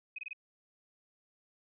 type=tone bursts; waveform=sine; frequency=2519 Hz; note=D#7; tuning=21 cents sharp; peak=-38 dBFS; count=4; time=0.16-0.332 s; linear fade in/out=5 ms; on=25 ms; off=24 ms; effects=none

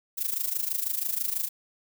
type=noise with amplitude modulation; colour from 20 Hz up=violet; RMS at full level=-26 dBFS; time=0.17-1.49 s; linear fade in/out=20 ms; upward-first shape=sine; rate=26.1 Hz; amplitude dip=80%; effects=none

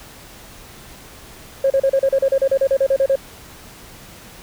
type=tone bursts; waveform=sine; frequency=541 Hz; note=C#5; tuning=42 cents flat; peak=-11 dBFS; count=16; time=1.64-3.157 s; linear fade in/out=5 ms; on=62 ms; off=35 ms; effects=tanh soft clip ceiling -8 dBFS + pink hiss -41 dBFS RMS until 4.42 s

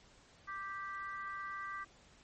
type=harmonic tone; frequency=392.3 Hz; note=G4; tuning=1 cent sharp; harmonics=3 / 4 / 5; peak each=-42 / -46 / -48 dBFS; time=0.47-1.85 s; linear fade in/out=20 ms; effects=pink hiss -63 dBFS RMS until 2.23 s + MP3 32 kbps

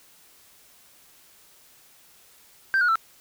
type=tone with pitch steps; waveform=sine; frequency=1567 / 1445.3 / 1333 Hz; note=G6 / F#6 / E6; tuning=-1 / -41 / +19 cents; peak=-16 dBFS; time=2.74-2.956 s; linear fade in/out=0 ms; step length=72 ms; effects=tanh soft clip ceiling -16 dBFS + white hiss -55 dBFS RMS until 3.2 s

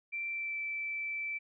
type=tone with pitch glide; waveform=sine; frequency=2349 to 2325 Hz; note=D7 to D7; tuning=0 to -18 cents; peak=-34 dBFS; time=0.12-1.39 s; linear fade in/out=20 ms; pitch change=-18 cents; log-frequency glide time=0.28-0.58 s; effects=none

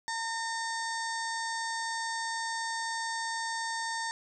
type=harmonic tone; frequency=911 Hz; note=A#5; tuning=40 cents flat; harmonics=1 / 2 / 4 / 5 / 6 / 7 / 8 / 9; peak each=-35 / -36 / -46 / -43 / -44 / -46 / -49 / -46 dBFS; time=0.08-4.11 s; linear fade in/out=0 ms; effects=none

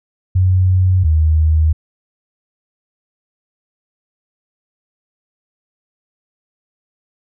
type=tone pair in turn; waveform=sine; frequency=92.5 / 78.48 Hz; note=F#2 / D#2; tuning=0 / +15 cents; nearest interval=minor third; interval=285 cents; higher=first; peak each=-9 dBFS; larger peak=neither; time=0.35-1.04 / 1.04-1.73 s; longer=neither; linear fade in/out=10 ms; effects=none

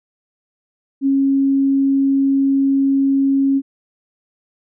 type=tone; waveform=sine; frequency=273.3 Hz; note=C#4; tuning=24 cents flat; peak=-12 dBFS; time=1.01-3.62 s; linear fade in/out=50 ms; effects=none

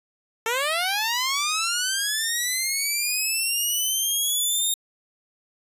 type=linear sweep; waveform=10% pulse; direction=up; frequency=440 to 3705 Hz; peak=-14 dBFS; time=0.46-4.74 s; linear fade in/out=2 ms; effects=resampled to 32000 Hz

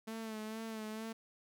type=tone with vibrato; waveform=sawtooth; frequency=220 Hz; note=A3; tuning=in tune; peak=-37 dBFS; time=0.07-1.13 s; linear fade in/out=10 ms; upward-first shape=sine; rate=2.2 Hz; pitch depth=39 cents each way; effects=none

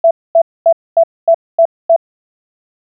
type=tone bursts; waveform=sine; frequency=665 Hz; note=E5; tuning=15 cents sharp; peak=-4 dBFS; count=7; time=0.04-1.963 s; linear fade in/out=5 ms; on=69 ms; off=240 ms; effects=none

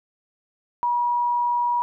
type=tone; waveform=sine; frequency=963 Hz; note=B5; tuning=44 cents flat; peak=-19 dBFS; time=0.83-1.82 s; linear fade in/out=0 ms; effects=none

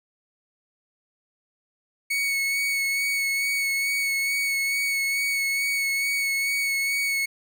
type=tone with vibrato; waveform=40% pulse; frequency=2217 Hz; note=C#7; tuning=in tune; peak=-22 dBFS; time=2.1-7.26 s; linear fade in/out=10 ms; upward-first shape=sine; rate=2.3 Hz; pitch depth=20 cents each way; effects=none

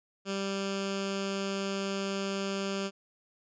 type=tone with notch filter; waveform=10% pulse; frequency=196 Hz; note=G3; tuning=in tune; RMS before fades=-33 dBFS; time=0.25-2.91 s; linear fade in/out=50 ms; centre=860 Hz; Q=1.1; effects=resampled to 16000 Hz

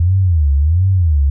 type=tone with vibrato; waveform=sine; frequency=81.8 Hz; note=E2; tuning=13 cents flat; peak=-9 dBFS; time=0-1.3 s; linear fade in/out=5 ms; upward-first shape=sine; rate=1.4 Hz; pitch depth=280 cents each way; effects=none

